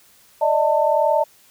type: tone cluster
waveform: sine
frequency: 592 / 633 / 895 Hz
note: D5 / D#5 / A5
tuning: +14 / +30 / +29 cents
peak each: -19 dBFS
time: 0.41-1.24 s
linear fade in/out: 10 ms
effects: white hiss -53 dBFS RMS until 1.5 s